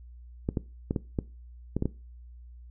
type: clicks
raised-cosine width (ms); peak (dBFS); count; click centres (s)
3; -14; 8; 0.489 / 0.572 / 0.909 / 0.962 / 1.188 / 1.766 / 1.824 / 1.856
effects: noise-tail reverb RT60 0.3 s tail -20 dB re dry + added 60 Hz sine -45 dBFS peak until 2.7 s